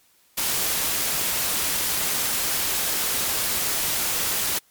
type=noise; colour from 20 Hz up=white; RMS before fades=-24 dBFS; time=0.37-4.59 s; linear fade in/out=10 ms; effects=white hiss -60 dBFS RMS until 4.7 s + MP3 96 kbps